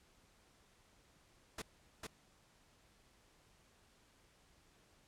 pink noise with echo, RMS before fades -44 dBFS, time 1.58-1.62 s, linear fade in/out 5 ms, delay 450 ms, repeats 1, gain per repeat -2 dB, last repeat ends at 2.07 s, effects pink hiss -69 dBFS RMS until 5.07 s + low-pass 10000 Hz 12 dB/octave

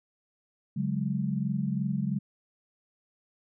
sine chord, C# suspended fourth, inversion none, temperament equal with one note detuned, 141.59 / 185 / 207.7 Hz, C#3 / F#3 / G#3, +37 / 0 / 0 cents, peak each -31 dBFS, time 0.76-2.19 s, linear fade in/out 10 ms, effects none

